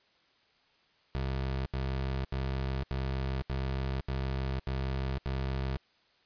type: tone bursts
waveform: 25% pulse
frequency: 66.3 Hz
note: C2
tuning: 23 cents sharp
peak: -27 dBFS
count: 8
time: 1.15-5.769 s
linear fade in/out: 0 ms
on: 510 ms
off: 77 ms
effects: white hiss -67 dBFS RMS until 6.25 s + resampled to 11025 Hz